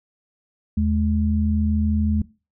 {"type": "tone pair together", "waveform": "sine", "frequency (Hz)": [79.39, 212.4], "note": ["D#2", "G#3"], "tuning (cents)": [35, 39], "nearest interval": "octave + perfect fourth", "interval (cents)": 1704, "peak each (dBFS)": -20, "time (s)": [0.77, 2.22], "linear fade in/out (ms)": 5, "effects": ["noise-tail reverb RT60 0.3 s tail -19 dB re dry"]}